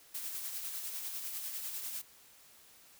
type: noise with tremolo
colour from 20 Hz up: blue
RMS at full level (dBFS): -39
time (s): 0.14-2.02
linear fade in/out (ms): 10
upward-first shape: sine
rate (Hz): 10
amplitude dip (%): 40
effects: white hiss -60 dBFS RMS until 2.99 s